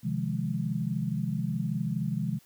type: chord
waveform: sine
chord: F minor seventh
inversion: second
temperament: equal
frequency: 130.81 / 155.56 / 174.61 / 207.7 Hz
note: C3 / Eb3 / F3 / Ab3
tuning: 0 / 0 / 0 / 0 cents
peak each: -33 dBFS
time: 0.03-2.39 s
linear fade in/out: 20 ms
effects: white hiss -61 dBFS RMS until 2.45 s